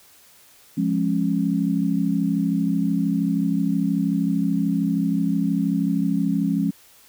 sine chord, Db major, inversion first, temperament equal with one note detuned, 174.61 / 207.7 / 273.4 Hz, F3 / Ab3 / Db4, 0 / 0 / -24 cents, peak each -23 dBFS, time 0.77-6.71 s, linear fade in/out 10 ms, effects white hiss -52 dBFS RMS until 7.08 s

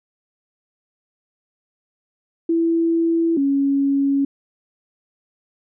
sine tone pair in turn, 332 / 277.5 Hz, E4 / C#4, +12 / +2 cents, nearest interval minor third, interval 310 cents, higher first, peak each -15 / -15 dBFS, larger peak neither, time 2.49-3.37 / 3.37-4.25 s, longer neither, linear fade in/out 5 ms, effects none

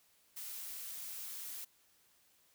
blue noise, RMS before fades -45 dBFS, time 0.36-1.65 s, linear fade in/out 10 ms, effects white hiss -70 dBFS RMS until 2.54 s

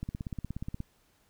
click train, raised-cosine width 5 ms, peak -23 dBFS, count 14, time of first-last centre 0.03-0.804 s, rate 16.8 Hz, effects pink hiss -68 dBFS RMS until 1.29 s

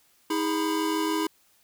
square tone cluster, 318.2 / 410.5 / 1001 Hz, D#4 / G#4 / B5, +39 / -20 / +23 cents, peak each -27 / -32 / -32 dBFS, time 0.3-1.27 s, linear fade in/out 5 ms, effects white hiss -63 dBFS RMS until 1.63 s

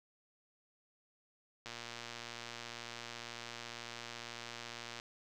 click train, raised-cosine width 0.2 ms, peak -27 dBFS, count 395, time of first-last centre 1.66-4.999 s, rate 118 Hz, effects none

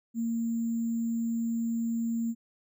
sine tone with sample-and-hold, 230 Hz, A#3, 23 cents flat, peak -27 dBFS, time 0.14-2.35 s, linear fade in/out 50 ms, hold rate 7350 Hz, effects none

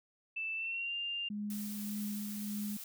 sine tone with pitch glide, 2646 to 2797 Hz, E7 to F7, +6 to +2 cents, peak -35 dBFS, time 0.36-1.29 s, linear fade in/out 10 ms, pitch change +96 cents, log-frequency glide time 0.55-0.94 s
sine tone with tremolo, 207.7 Hz, G#3, in tune, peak -35 dBFS, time 1.3-2.77 s, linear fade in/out 5 ms, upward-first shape triangle, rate 1.7 Hz, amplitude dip 40%
blue noise, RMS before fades -46 dBFS, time 1.5-2.84 s, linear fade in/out 2 ms
effects none

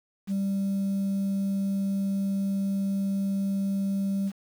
sine tone, 196 Hz, G3, in tune, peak -22 dBFS, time 0.27-4.32 s, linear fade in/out 50 ms, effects tanh soft clip ceiling -23 dBFS + 8-bit

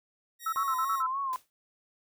5% pulse tone, 1886 Hz, A#6, 20 cents sharp, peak -31 dBFS, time 0.39-1.03 s, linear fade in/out 50 ms
sine tone bursts, 1318.5 Hz, E6, in tune, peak -27 dBFS, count 6, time 0.46-1.066 s, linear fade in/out 5 ms, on 66 ms, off 42 ms
sine tone with vibrato, 1066 Hz, C6, 32 cents sharp, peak -29 dBFS, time 0.56-1.36 s, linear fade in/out 0 ms, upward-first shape sine, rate 3.5 Hz, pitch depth 78 cents each way
white noise with exponential decay, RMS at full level -43 dBFS, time 1.33-1.5 s, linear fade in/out 0 ms, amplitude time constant 35 ms
effects none

